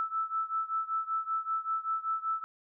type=beating tone pair; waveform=sine; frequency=1315 / 1320.2 Hz; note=E6 / E6; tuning=-5 / +2 cents; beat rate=5.2 Hz; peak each=-32 / -34 dBFS; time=0-2.44 s; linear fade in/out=0 ms; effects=none